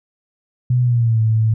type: tone with pitch glide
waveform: sine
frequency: 124.3 to 110.74 Hz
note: B2 to A2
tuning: +12 to +12 cents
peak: -12 dBFS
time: 0.7-1.54 s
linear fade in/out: 5 ms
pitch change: -200 cents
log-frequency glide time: 0.82-1.2 s
effects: none